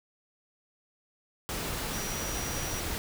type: tone in noise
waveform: sine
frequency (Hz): 5800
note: F#8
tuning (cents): -35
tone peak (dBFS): -39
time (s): 1.93-2.8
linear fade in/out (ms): 0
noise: pink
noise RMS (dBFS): -34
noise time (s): 1.49-2.98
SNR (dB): -8
effects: none